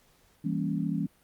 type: chord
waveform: sine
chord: E diminished seventh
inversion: none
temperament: equal with one note detuned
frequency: 164.81 / 197.82 / 233.1 / 277.2 Hz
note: E3 / G3 / Bb3 / Db4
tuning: 0 / +16 / 0 / 0 cents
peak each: -31 / -32 / -35 / -33 dBFS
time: 0.44-1.07 s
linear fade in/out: 10 ms
effects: pink hiss -64 dBFS RMS until 1.23 s + Opus 48 kbps